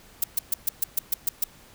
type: noise bursts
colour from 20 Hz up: violet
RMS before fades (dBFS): -22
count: 9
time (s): 0.22-1.44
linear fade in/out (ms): 5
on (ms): 20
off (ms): 130
effects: pink hiss -52 dBFS RMS until 1.74 s